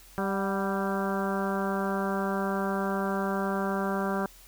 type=harmonic tone with a mistuned harmonic; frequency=196 Hz; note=G3; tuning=in tune; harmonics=1 / 2 / 3 / 4 / 5 / 6 / 7 / 8; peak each=-30 / -33 / -35 / -36 / -37 / -38 / -38 / -39 dBFS; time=0.18-4.26 s; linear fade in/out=0 ms; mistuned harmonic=4; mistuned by=-47 cents; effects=added 42 Hz sine -54 dBFS peak until 4.47 s + white hiss -54 dBFS RMS until 4.47 s